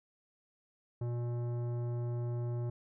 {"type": "tone with tanh clipping", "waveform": "sine", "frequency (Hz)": 120, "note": "B2", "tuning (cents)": -49, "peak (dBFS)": -35, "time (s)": [1.01, 2.7], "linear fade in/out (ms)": 5, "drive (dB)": 14, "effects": []}